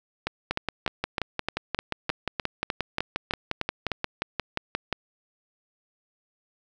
two click trains, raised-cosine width 0.3 ms, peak -10 / -10 dBFS, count 13 / 26, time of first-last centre 0.27-3.917 / 0.51-4.927 s, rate 3.29 / 5.66 Hz, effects none

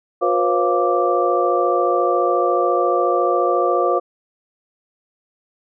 sine tone cluster, 359.2 / 486.8 / 541 / 698 / 1172 Hz, F4 / B4 / C#5 / F5 / D6, +49 / -25 / -42 / -1 / -4 cents, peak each -21 dBFS, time 0.21-4 s, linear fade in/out 20 ms, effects none

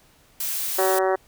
blue noise, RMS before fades -27 dBFS, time 0.4-0.99 s, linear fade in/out 5 ms
harmonic tone, 189 Hz, F#3, 37 cents sharp, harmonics 2 / 3 / 4 / 5 / 6 / 7 / 8 / 9 / 10, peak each -22 / -24 / -25 / -31 / -32 / -34 / -35 / -37 / -36 dBFS, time 0.78-1.16 s, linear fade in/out 10 ms
effects pink hiss -57 dBFS RMS until 1.27 s

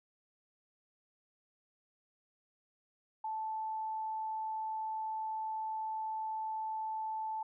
sine tone, 876 Hz, A5, 8 cents flat, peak -35 dBFS, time 3.24-7.43 s, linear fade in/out 5 ms, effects none

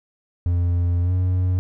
triangle tone with pitch glide, 87.31 to 91.33 Hz, F2 to F#2, 0 to -22 cents, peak -15 dBFS, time 0.46-1.59 s, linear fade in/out 0 ms, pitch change +78 cents, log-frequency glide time 1.02-1.12 s, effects none

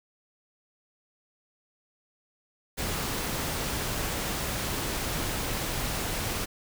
pink noise, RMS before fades -31 dBFS, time 2.77-6.46 s, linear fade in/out 20 ms, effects none

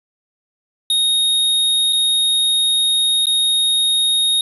square tone with dropouts, 3729 Hz, A#7, in tune, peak -14 dBFS, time 0.9-4.41 s, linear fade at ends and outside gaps 2 ms, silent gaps 1.926-1.93 / 3.257-3.268 s, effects resampled to 32000 Hz

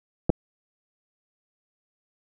clicks, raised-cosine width 2 ms, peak -7 dBFS, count 2, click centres 0.295 / 0.301 s, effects none

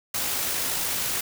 white noise with amplitude modulation, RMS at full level -26 dBFS, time 0.14-1.21 s, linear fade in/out 5 ms, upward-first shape sine, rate 52.4 Hz, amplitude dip 25%, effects none

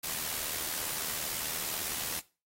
white noise with amplitude modulation, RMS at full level -33 dBFS, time 0.03-2.2 s, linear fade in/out 10 ms, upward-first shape sine, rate 77.9 Hz, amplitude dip 50%, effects noise-tail reverb RT60 0.3 s tail -18 dB re dry + AAC 48 kbps

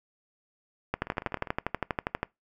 two click trains, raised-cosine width 0.5 ms, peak -23 / -12 dBFS, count 10 / 17, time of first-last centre 1.02-1.472 / 0.94-2.23 s, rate 19.9 / 12.4 Hz, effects noise-tail reverb RT60 0.2 s tail -24 dB re dry

